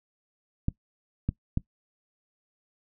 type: clicks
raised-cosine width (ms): 5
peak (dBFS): -13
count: 3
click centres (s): 0.684 / 1.29 / 1.574
effects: noise-tail reverb RT60 0.1 s tail -20 dB re dry